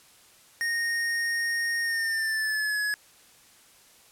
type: tone with pitch glide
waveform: square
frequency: 1854 to 1690.3 Hz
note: A#6 to G#6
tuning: -10 to +30 cents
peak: -26 dBFS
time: 0.61-2.94 s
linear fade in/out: 0 ms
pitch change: -160 cents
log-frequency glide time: 1.82-2.8 s
effects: white hiss -56 dBFS RMS until 4.11 s + low-pass 12000 Hz 12 dB/octave